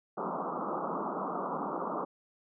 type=band-pass noise; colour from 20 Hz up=white; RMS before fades=-35 dBFS; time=0.17-2.05 s; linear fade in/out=10 ms; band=160 to 1300 Hz; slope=96 dB/octave; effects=none